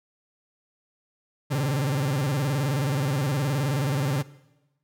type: tone with vibrato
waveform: 40% pulse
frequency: 138.59 Hz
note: C#3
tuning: in tune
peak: -22 dBFS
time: 1.5-4.23 s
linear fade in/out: 20 ms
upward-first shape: square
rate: 19 Hz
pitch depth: 120 cents each way
effects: noise-tail reverb RT60 1.0 s tail -19 dB re dry